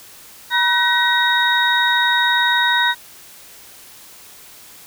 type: tone cluster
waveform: sine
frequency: 964 / 1514 / 1896 / 3759 Hz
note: B5 / F#6 / A#6 / A#7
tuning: -42 / +39 / +29 / +14 cents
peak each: -19 dBFS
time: 0.5-2.95 s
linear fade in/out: 50 ms
effects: white hiss -42 dBFS RMS until 4.86 s